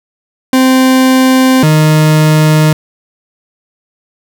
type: tone pair in turn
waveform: 40% pulse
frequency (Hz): 260 / 154.6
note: C4 / D#3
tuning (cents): -11 / -11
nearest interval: major sixth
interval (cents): 900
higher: first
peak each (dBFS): -4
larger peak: neither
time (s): 0.53-1.63 / 1.63-2.73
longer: neither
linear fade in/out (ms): 2
effects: none